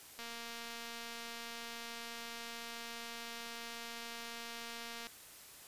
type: click train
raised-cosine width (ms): 0.2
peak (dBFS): -29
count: 1138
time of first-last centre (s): 0.19-5.07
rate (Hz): 233
effects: white hiss -55 dBFS RMS until 5.67 s + resampled to 32000 Hz